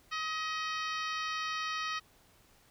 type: harmonic tone with a mistuned harmonic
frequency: 632 Hz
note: D#5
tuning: 27 cents sharp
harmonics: 2 / 3 / 4 / 5 / 6 / 7 / 8 / 9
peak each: -36 / -40 / -42 / -44 / -46 / -47 / -48 / -49 dBFS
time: 0.11-2 s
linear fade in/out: 20 ms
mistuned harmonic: 5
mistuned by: -31 cents
effects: pink hiss -64 dBFS RMS until 2.7 s